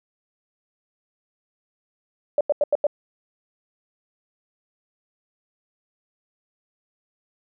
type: tone bursts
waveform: sine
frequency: 585 Hz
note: D5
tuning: 7 cents flat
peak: -15 dBFS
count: 5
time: 2.38-2.868 s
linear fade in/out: 2 ms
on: 28 ms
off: 87 ms
effects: none